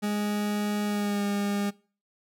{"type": "tone with pitch glide", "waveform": "40% pulse", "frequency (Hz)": [207.7, 202.7], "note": ["G#3", "G#3"], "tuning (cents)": [0, -42], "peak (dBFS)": -25, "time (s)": [0.02, 1.71], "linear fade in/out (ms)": 20, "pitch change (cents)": -42, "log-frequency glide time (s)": [0.85, 1.24], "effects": ["noise-tail reverb RT60 0.4 s tail -23 dB re dry"]}